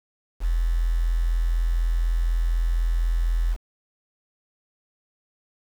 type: tone with quantisation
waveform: sine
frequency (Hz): 42.03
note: E1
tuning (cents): +34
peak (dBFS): -19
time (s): 0.4-3.57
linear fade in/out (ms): 50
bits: 7
effects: none